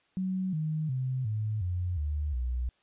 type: tone with pitch steps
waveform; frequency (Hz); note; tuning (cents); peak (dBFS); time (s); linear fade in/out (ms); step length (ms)
sine; 187.3 / 155.69 / 129.42 / 107.58 / 89.42 / 74.33 / 61.79; F#3 / D#3 / C3 / A2 / F2 / D2 / B1; +21 / +1 / -19 / -39 / +41 / +21 / +2; -28; 0.17-2.69; 0; 360
effects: white hiss -69 dBFS RMS until 2.82 s + resampled to 8000 Hz